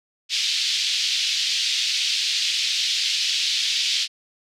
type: band-pass noise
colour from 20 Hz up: white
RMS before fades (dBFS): -23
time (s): 0.29-4.08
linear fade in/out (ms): 50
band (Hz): 2800 to 4800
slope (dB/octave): 24
effects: none